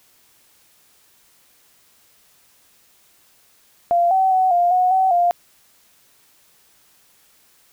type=tone with pitch steps; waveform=sine; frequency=692 / 762 / 749 / 701 / 732 / 758 / 700 Hz; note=F5 / G5 / F#5 / F5 / F#5 / F#5 / F5; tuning=-16 / -49 / +21 / +6 / -19 / +42 / +4 cents; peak=-13 dBFS; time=3.91-5.31 s; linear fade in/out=0 ms; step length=200 ms; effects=white hiss -56 dBFS RMS until 7.72 s